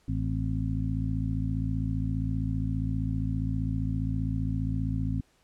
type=harmonic tone with a mistuned harmonic; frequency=55.1 Hz; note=A1; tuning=3 cents sharp; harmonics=1 / 2 / 3 / 4 / 5; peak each=-32 / -30 / -34 / -40 / -34 dBFS; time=0.08-5.21 s; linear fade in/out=5 ms; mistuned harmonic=5; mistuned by=-87 cents; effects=pink hiss -66 dBFS RMS until 5.43 s + low-pass 10000 Hz 12 dB/octave